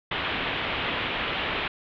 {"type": "low-pass noise", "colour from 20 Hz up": "white", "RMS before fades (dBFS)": -29, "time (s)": [0.11, 1.68], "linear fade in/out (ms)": 5, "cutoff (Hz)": 3400, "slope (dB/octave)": 48, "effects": []}